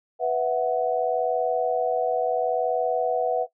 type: chord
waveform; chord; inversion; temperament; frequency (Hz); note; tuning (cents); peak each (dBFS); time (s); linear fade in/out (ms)
sine; B suspended fourth; none; equal; 493.9 / 659.3 / 740; B4 / E5 / F#5; 0 / 0 / 0; -25; 0.19-3.47; 50
effects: noise-tail reverb RT60 0.1 s tail -18 dB re dry